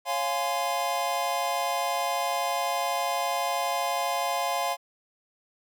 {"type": "chord", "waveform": "square", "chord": "Db major seventh", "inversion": "none", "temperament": "equal with one note detuned", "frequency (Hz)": [554.4, 698.5, 830.6, 1030.9], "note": ["Db5", "F5", "Ab5", "C6"], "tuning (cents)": [0, 0, 0, -26], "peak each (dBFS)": [-35, -30, -33, -32], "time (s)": [0.05, 4.77], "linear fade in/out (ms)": 50, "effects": []}